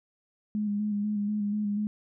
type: tone with vibrato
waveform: sine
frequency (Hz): 207.7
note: G#3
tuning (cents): 0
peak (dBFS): -26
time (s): 0.55-1.87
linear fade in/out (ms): 0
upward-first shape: square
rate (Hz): 4.1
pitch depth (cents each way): 26
effects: none